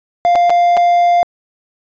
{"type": "tone with dropouts", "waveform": "triangle", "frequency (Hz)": 698.5, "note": "F5", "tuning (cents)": 0, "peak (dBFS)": -6, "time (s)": [0.25, 1.23], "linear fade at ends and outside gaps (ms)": 0, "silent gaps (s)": [[0.353, 0.357], [0.496, 0.503], [0.768, 0.773]], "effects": ["resampled to 16000 Hz"]}